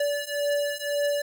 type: beating tone pair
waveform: square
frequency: 577 / 578.9 Hz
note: D5 / D5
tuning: -31 / -25 cents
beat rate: 1.9 Hz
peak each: -29 / -28 dBFS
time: 0-1.22 s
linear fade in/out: 5 ms
effects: none